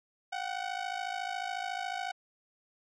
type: ring-modulated tone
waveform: sawtooth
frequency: 747 Hz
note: F#5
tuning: 16 cents sharp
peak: -27 dBFS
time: 0.32-2.12 s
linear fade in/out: 10 ms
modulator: 27 Hz
effects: low-pass 5000 Hz 12 dB/octave